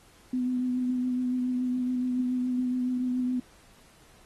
sine tone with vibrato, 251.1 Hz, B3, 29 cents sharp, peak -25 dBFS, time 0.33-3.4 s, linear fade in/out 5 ms, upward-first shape triangle, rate 7.1 Hz, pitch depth 24 cents each way, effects pink hiss -58 dBFS RMS until 4.25 s + AAC 32 kbps

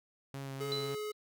sawtooth tone with vibrato, 136.4 Hz, C#3, 28 cents flat, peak -36 dBFS, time 0.34-0.95 s, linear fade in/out 0 ms, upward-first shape sine, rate 3.7 Hz, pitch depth 16 cents each way
square tone, 423.5 Hz, G#4, 34 cents sharp, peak -37 dBFS, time 0.6-1.12 s, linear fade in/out 10 ms
sine tone with exponential decay, 4000 Hz, B7, 21 cents sharp, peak -32 dBFS, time 0.72-1.13 s, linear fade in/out 0 ms, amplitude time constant 87 ms
effects none

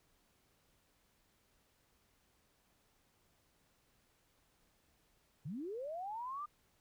sine linear sweep, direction up, 124.1 to 1221 Hz, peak -40 dBFS, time 5.45-6.46 s, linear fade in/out 10 ms, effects pink hiss -74 dBFS RMS until 6.8 s

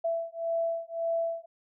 sine beating tone pair, 665 / 666.8 Hz, E5 / E5, +15 / +20 cents, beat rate 1.8 Hz, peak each -31 dBFS, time 0.04-1.46 s, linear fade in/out 10 ms, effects none

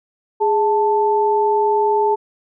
sine tone pair together, 415.3 / 880 Hz, G#4 / A5, 0 / 0 cents, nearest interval octave + minor second, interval 1300 cents, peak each -16 dBFS, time 0.4-2.16 s, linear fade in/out 20 ms, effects none

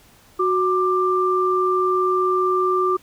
sine tone pair together, 369.1 / 1184.1 Hz, F#4 / D6, -4 / +14 cents, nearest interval octave + minor sixth, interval 2018 cents, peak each -19 / -19 dBFS, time 0.39-2.97 s, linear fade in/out 10 ms, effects pink hiss -52 dBFS RMS until 3.02 s

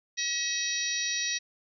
harmonic tone, 639 Hz, D#5, 46 cents sharp, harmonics 3 / 4 / 5 / 6 / 7 / 8 / 9, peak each -35 / -37 / -43 / -34 / -37 / -41 / -32 dBFS, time 0.17-1.39 s, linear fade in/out 20 ms, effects none

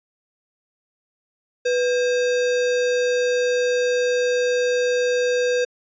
sine tone with sample-and-hold, 493.9 Hz, B4, in tune, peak -17 dBFS, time 1.65-5.65 s, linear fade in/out 10 ms, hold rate 2100 Hz, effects resampled to 16000 Hz

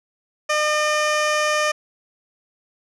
15% pulse tone with low-pass filter, 605 Hz, D#5, 49 cents flat, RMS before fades -20 dBFS, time 0.49-1.72 s, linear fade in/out 10 ms, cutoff 7100 Hz, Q 1, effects none

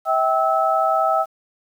sine tone cluster, 646 / 777 / 1302 Hz, E5 / G5 / E6, -35 / -16 / -22 cents, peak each -20 dBFS, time 0.05-1.26 s, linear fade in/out 50 ms, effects 8-bit

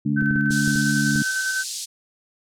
harmonic tone, 71.9 Hz, D2, 36 cents flat, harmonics 2 / 3 / 4, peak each -24 / -22 / -25 dBFS, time 0.05-1.23 s, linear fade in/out 10 ms
sine tone with tremolo, 1533 Hz, G6, 39 cents flat, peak -21 dBFS, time 0.16-1.64 s, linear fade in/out 20 ms, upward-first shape square, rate 10 Hz, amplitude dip 30%
clicks, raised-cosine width 3 ms, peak -19 dBFS, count 7, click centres 0.223 / 0.31 / 0.36 / 0.507 / 0.678 / 0.758 / 1.158 s
pink band-pass noise, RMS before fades -31 dBFS, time 0.5-1.86 s, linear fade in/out 20 ms, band 4300 to 9200 Hz, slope 24 dB/octave
effects none

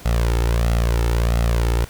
sawtooth tone with flanger, 57.8 Hz, A#1, 14 cents flat, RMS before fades -18 dBFS, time 0.05-1.85 s, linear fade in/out 10 ms, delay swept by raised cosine 1.5 to 2.28 ms, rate 1.5 Hz, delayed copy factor +0.65, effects pink hiss -42 dBFS RMS until 1.89 s

